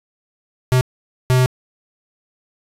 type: tone bursts at uneven times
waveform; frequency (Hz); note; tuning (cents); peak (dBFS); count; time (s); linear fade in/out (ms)
square; 127.7; C3; -42; -12; 2; 0.72-0.81 / 1.3-1.46; 0
effects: resampled to 32000 Hz + 9-bit